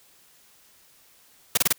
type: noise bursts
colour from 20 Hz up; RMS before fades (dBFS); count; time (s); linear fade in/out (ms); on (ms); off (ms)
white; -19; 4; 1.55-1.727; 5; 24; 27
effects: white hiss -57 dBFS RMS until 1.78 s